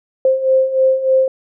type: beating tone pair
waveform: sine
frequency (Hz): 523.3 / 526.6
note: C5 / C5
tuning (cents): 0 / +11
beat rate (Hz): 3.3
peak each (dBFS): -17 / -12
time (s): 0.25-1.28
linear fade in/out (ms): 2
effects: none